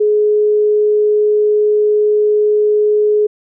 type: tone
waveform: sine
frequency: 421.2 Hz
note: G#4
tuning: 24 cents sharp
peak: -9 dBFS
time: 0-3.27 s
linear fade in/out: 10 ms
effects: none

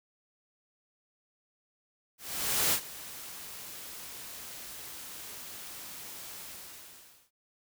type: noise with ADSR envelope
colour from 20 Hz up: white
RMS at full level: -26 dBFS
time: 2.18-7.31 s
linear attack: 540 ms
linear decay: 82 ms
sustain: -18 dB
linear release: 910 ms
effects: none

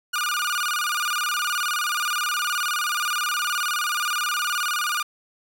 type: tone with vibrato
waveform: sawtooth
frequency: 1318.5 Hz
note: E6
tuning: in tune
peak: -19 dBFS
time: 0.13-5.03 s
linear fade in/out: 10 ms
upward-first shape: square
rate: 19 Hz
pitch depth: 160 cents each way
effects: none

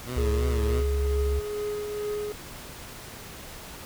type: tone with vibrato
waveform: 15% pulse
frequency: 116.54 Hz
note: A#2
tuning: in tune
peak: -25 dBFS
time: 0.05-0.84 s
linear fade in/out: 50 ms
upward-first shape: triangle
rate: 3 Hz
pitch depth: 160 cents each way
type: tone with pitch glide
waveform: sine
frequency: 69.3 to 68.66 Hz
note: C#2 to C#2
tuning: 0 to -16 cents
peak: -23 dBFS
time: 0.16-1.4 s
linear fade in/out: 10 ms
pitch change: -16 cents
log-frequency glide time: 0.66-1.14 s
type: tone with tremolo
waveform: triangle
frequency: 417.9 Hz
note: G#4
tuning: 11 cents sharp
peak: -25 dBFS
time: 0.18-2.32 s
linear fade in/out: 0 ms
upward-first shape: triangle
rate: 2.2 Hz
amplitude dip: 40%
effects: pink hiss -42 dBFS RMS until 3.85 s

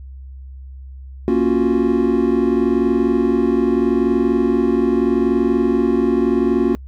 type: chord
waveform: triangle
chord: Gb major seventh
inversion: first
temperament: equal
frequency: 233.1 / 277.2 / 349.2 / 370 Hz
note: Bb3 / Db4 / F4 / Gb4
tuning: 0 / 0 / 0 / 0 cents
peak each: -17 dBFS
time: 1.28-6.75 s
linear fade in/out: 0 ms
effects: noise-tail reverb RT60 0.1 s tail -26 dB re dry + added 66 Hz sine -32 dBFS peak until 6.87 s

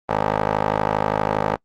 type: tone with band-pass filter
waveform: 15% pulse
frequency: 52.5 Hz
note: G#1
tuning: 19 cents sharp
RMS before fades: -21 dBFS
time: 0.09-1.56 s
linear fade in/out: 5 ms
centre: 830 Hz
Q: 1.9
effects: noise-tail reverb RT60 0.1 s tail -25 dB re dry + Opus 24 kbps

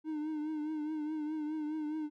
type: tone with vibrato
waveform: triangle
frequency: 306.4 Hz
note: D#4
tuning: 27 cents flat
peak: -32 dBFS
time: 0.04-2.1 s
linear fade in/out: 50 ms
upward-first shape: triangle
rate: 4.8 Hz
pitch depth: 59 cents each way
effects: none

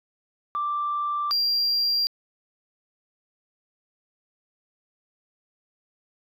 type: tone pair in turn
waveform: sine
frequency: 1176 / 4756 Hz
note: D6 / D8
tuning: +2 / +21 cents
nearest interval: 2 octaves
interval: 2419 cents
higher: second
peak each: -23 / -18 dBFS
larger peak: second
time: 0.55-1.31 / 1.31-2.07 s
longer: neither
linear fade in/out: 0 ms
effects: tanh soft clip ceiling -19 dBFS

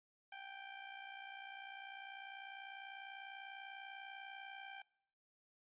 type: tone with amplitude modulation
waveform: 15% pulse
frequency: 784 Hz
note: G5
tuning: in tune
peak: -40 dBFS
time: 0.32-4.82 s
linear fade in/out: 5 ms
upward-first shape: sine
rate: 60.1 Hz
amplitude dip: 65%
effects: noise-tail reverb RT60 0.7 s tail -23 dB re dry + resampled to 8000 Hz

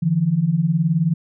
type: beating tone pair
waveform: sine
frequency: 149.9 / 168.9 Hz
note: D3 / E3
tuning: +36 / +42 cents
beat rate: 19 Hz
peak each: -20 / -17 dBFS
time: 0.02-1.14 s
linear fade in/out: 10 ms
effects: none

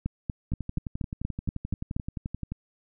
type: two click trains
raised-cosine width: 5 ms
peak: -20 / -16 dBFS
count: 24 / 9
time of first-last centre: 0.52-2.52 / 0.06-1.965 s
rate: 11.5 / 4.2 Hz
effects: none

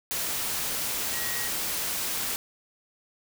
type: tone in noise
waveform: sine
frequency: 1900 Hz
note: A#6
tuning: 33 cents sharp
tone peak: -36 dBFS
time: 1.13-1.48 s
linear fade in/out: 0 ms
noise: white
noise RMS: -30 dBFS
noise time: 0.11-2.36 s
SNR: -9 dB
effects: none

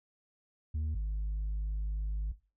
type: tone pair in turn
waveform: sine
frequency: 77.4 / 51.66 Hz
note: D#2 / G#1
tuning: -9 / -8 cents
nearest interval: perfect fifth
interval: 699 cents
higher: first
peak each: -28 dBFS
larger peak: neither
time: 0.74-0.95 / 0.95-2.32 s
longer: second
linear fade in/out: 10 ms
effects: noise-tail reverb RT60 0.3 s tail -17 dB re dry + tanh soft clip ceiling -30 dBFS

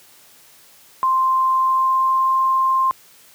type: tone with pitch glide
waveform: sine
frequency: 1046.5 to 1053.8 Hz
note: C6 to C6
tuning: 0 to +12 cents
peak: -14 dBFS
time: 1.03-2.91 s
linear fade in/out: 0 ms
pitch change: +12 cents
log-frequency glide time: 1.53-2.36 s
effects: white hiss -49 dBFS RMS until 3.34 s + high-pass 80 Hz 12 dB/octave

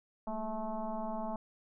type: tone with frequency modulation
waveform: sine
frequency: 440 Hz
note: A4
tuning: in tune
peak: -34 dBFS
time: 0.27-1.36 s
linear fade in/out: 2 ms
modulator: 215 Hz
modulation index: 2.5
effects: none

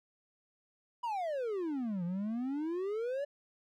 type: exponential two-way sweep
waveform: triangle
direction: down then up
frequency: 992 to 169.2 to 585 Hz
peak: -31 dBFS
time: 1.03-3.25 s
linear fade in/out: 10 ms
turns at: 2.04 s
effects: none

